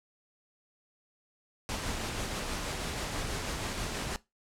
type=noise with tremolo; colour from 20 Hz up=pink; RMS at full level=-34 dBFS; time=1.69-4.16 s; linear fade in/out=0 ms; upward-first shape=sine; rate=6.2 Hz; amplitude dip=25%; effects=noise-tail reverb RT60 0.2 s tail -19 dB re dry + low-pass 9000 Hz 12 dB/octave